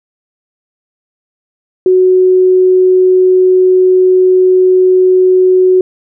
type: tone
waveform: sine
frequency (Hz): 370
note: F#4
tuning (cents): 0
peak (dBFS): -4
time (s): 1.86-5.81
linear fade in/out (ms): 2
effects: none